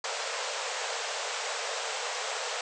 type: band-pass noise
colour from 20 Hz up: pink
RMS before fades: -34 dBFS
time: 0.04-2.61 s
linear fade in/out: 2 ms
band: 440 to 8100 Hz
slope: 96 dB/octave
effects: none